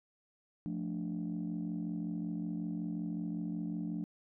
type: chord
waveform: sine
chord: D minor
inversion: first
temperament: equal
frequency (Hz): 174.61 / 220 / 293.7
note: F3 / A3 / D4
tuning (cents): 0 / 0 / 0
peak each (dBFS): -37 / -39 / -39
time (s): 0.66-4.04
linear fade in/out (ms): 0
effects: tanh soft clip ceiling -29 dBFS